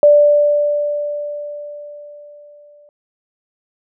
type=tone with exponential decay; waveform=sine; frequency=587 Hz; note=D5; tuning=1 cent flat; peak=-4 dBFS; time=0.03-2.89 s; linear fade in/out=1 ms; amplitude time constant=620 ms; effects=none